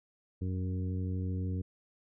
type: harmonic tone with a mistuned harmonic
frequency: 92.5 Hz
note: F#2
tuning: in tune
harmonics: 1 / 2 / 3 / 4 / 5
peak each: -32 / -39 / -42 / -49 / -49 dBFS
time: 0.41-1.62 s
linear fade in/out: 10 ms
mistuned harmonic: 1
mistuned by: -27 cents
effects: none